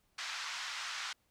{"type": "band-pass noise", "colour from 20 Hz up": "pink", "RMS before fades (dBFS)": -41, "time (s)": [0.18, 1.13], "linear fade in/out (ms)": 5, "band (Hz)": [1100, 6200], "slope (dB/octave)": 24, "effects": ["pink hiss -75 dBFS RMS until 1.3 s"]}